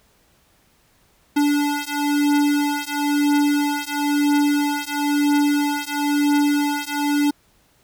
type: beating tone pair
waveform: square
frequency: 290 / 291 Hz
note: D4 / D4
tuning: -22 / -16 cents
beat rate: 1 Hz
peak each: -21 dBFS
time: 1.36-7.31 s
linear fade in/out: 10 ms
effects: pink hiss -59 dBFS RMS until 7.83 s